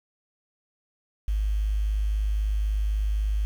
sine tone with quantisation, 51.91 Hz, G#1, in tune, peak -22 dBFS, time 1.28-3.45 s, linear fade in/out 0 ms, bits 8, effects none

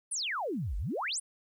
sine exponential two-way sweep, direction down then up, 10400 to 43 to 10400 Hz, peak -31 dBFS, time 0.11-1.2 s, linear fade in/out 10 ms, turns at 0.77 s, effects 11-bit

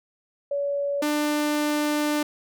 sine / sawtooth tone pair in turn, 567 / 297.8 Hz, C#5 / D4, +39 / +24 cents, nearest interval major seventh, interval 1115 cents, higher first, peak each -23 / -18 dBFS, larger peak second, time 0.51-1.02 / 1.02-2.23 s, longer second, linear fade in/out 5 ms, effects none

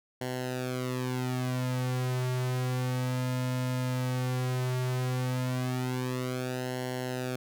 sawtooth tone with flanger, 126.9 Hz, B2, 47 cents sharp, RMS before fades -31 dBFS, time 0.21-7.36 s, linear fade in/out 5 ms, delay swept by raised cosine 0.81 to 5.31 ms, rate 0.15 Hz, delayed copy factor -0.85, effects none

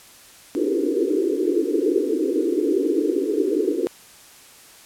pink band-pass noise, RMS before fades -21 dBFS, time 0.55-3.87 s, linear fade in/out 0 ms, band 280 to 470 Hz, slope 96 dB/octave, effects white hiss -47 dBFS RMS until 4.85 s + low-pass 12000 Hz 12 dB/octave

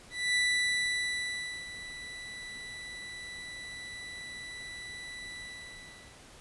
30% pulse tone with ADSR envelope, 1975.5 Hz, B6, in tune, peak -22 dBFS, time 0.1-6.21 s, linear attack 250 ms, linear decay 1300 ms, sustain -16 dB, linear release 840 ms, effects pink hiss -53 dBFS RMS until 6.4 s + resampled to 24000 Hz

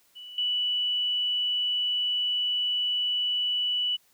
sine tone with level steps, 2960 Hz, F#7, in tune, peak -40 / -24 dBFS, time 0.15-3.97 s, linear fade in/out 20 ms, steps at 0.38 s, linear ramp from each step 2 ms, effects white hiss -64 dBFS RMS until 4.13 s

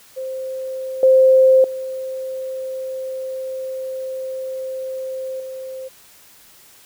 sine tone with level steps, 523.3 Hz, C5, in tune, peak -24 / -8 / -24 / -28 dBFS, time 0.16-5.89 s, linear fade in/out 20 ms, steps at 1.03 / 1.64 / 5.4 s, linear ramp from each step 2 ms, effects white hiss -48 dBFS RMS until 6.85 s

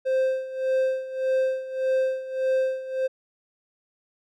triangle tone with tremolo, 523.3 Hz, C5, in tune, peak -17 dBFS, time 0.05-3.08 s, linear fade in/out 20 ms, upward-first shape sine, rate 1.7 Hz, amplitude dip 80%, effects none

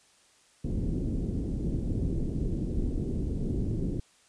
pink low-pass noise, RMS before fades -30 dBFS, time 0.64-4 s, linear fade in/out 5 ms, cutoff 350 Hz, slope 24 dB/octave, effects white hiss -62 dBFS RMS until 4.28 s + resampled to 22050 Hz

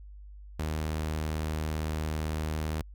sawtooth tone, 77.78 Hz, D#2, in tune, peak -26 dBFS, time 0.59-2.82 s, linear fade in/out 5 ms, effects added 50 Hz sine -44 dBFS peak until 2.94 s

